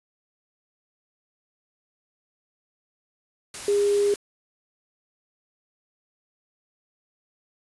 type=tone in noise; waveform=sine; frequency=406.7 Hz; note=G#4; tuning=36 cents flat; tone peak=-18 dBFS; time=3.68-4.14 s; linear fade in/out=2 ms; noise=white; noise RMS=-36 dBFS; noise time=3.54-4.16 s; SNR=+15 dB; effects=resampled to 24000 Hz